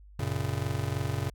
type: chord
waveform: square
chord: F# major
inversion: none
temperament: just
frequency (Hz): 92.5 / 115.62 / 138.75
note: F#2 / A#2 / C#3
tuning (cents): 0 / -14 / +2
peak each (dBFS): -34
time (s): 0.19-1.3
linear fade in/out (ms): 5
effects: added 50 Hz sine -49 dBFS peak until 1.34 s